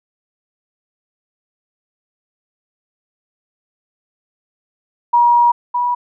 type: tone pair in turn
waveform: sine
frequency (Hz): 955 / 972.8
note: A#5 / B5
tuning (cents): +42 / -26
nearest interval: unison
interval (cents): 32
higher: second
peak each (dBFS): -8 / -14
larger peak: first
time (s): 5.13-5.52 / 5.74-5.95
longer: first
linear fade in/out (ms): 10
effects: none